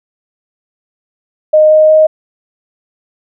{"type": "tone with pitch steps", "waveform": "sine", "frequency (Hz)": [617, 620.6, 624.2], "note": ["D#5", "D#5", "D#5"], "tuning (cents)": [-15, -5, 5], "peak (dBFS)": -3, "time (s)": [1.53, 2.07], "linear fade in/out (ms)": 10, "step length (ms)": 180, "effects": []}